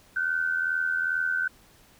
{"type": "tone pair together", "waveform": "sine", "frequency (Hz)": [1445, 1527.4], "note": ["F#6", "G6"], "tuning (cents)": [-41, -45], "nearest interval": "minor second", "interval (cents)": 96, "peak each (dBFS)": [-30, -25], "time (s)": [0.16, 1.48], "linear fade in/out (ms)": 5, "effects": ["pink hiss -57 dBFS RMS until 1.99 s"]}